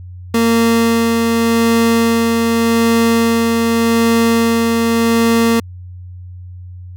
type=tone with tremolo; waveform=30% pulse; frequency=230 Hz; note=A#3; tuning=23 cents flat; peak=-7 dBFS; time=0.34-5.6 s; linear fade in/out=5 ms; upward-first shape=sine; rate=0.85 Hz; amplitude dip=25%; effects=added 90 Hz sine -29 dBFS peak until 6.96 s